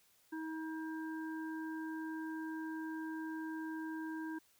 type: harmonic tone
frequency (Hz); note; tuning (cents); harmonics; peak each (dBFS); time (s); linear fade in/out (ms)
318.4; D#4; +40; 1 / 3 / 5; -40 / -50 / -49; 0.32-4.39; 10
effects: white hiss -70 dBFS RMS until 4.59 s